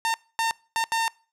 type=tone bursts at uneven times; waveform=sawtooth; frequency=908 Hz; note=A#5; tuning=46 cents flat; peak=-18 dBFS; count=4; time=0.05-0.14 / 0.39-0.51 / 0.76-0.84 / 0.92-1.08 s; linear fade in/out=0 ms; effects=noise-tail reverb RT60 0.4 s tail -24 dB re dry + low-pass 11000 Hz 12 dB/octave